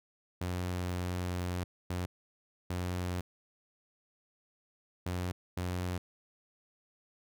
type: tone bursts at uneven times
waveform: sawtooth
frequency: 89.8 Hz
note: F2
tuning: 49 cents sharp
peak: -29 dBFS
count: 5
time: 0.41-1.64 / 1.9-2.06 / 2.7-3.21 / 5.06-5.32 / 5.57-5.98 s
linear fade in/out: 5 ms
effects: none